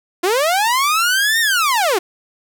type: linear two-way sweep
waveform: sawtooth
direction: up then down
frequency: 333.9 to 1864.7 to 333.9 Hz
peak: -10 dBFS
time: 0.23-1.99 s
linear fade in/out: 10 ms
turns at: 1.4 s
effects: none